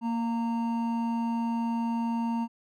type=tone pair together; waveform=triangle; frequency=232.2 / 920.8 Hz; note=A#3 / A#5; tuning=-7 / -22 cents; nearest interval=2 octaves; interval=2385 cents; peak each=-25 / -32 dBFS; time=0.01-2.48 s; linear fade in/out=50 ms; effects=none